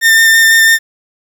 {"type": "tone with vibrato", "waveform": "40% pulse", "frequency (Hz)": 1806, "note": "A6", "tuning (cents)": 45, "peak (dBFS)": -4, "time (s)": [0.01, 0.79], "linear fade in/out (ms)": 50, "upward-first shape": "square", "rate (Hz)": 6, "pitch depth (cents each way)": 10, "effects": ["7-bit"]}